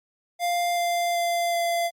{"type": "tone with pitch steps", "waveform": "square", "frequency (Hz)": [698.5, 694.1, 689.7, 685.3], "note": ["F5", "F5", "F5", "F5"], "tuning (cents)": [0, -11, -22, -33], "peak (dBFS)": -23, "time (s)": [0.39, 1.91], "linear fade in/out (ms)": 50, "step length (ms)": 380, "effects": ["Opus 48 kbps"]}